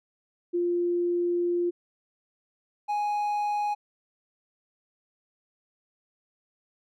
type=tone pair in turn; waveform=sine / triangle; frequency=349.2 / 830.5 Hz; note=F4 / G#5; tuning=0 / 0 cents; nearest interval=octave + minor third; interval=1500 cents; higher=second; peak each=-23 dBFS; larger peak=neither; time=0.53-1.71 / 2.88-3.75 s; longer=first; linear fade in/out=20 ms; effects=none